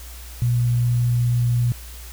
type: tone with sample-and-hold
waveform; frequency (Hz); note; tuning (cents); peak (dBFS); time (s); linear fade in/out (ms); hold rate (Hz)
sine; 120.8; B2; -38; -16; 0.42-1.72; 0; 11025
effects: added 60 Hz sine -36 dBFS peak until 2.12 s + white hiss -42 dBFS RMS until 2.12 s